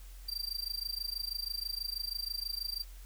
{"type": "tone with amplitude modulation", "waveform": "45% pulse", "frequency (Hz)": 4699, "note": "D8", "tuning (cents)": 0, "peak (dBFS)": -31, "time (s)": [0.28, 2.84], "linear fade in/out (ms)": 10, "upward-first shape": "sine", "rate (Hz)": 26.2, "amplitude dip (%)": 95, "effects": ["added 44 Hz sine -46 dBFS peak until 3.05 s", "white hiss -59 dBFS RMS until 3.05 s"]}